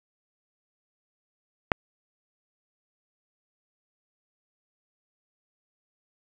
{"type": "click", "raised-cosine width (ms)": 0.5, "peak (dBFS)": -4, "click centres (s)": 1.718, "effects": []}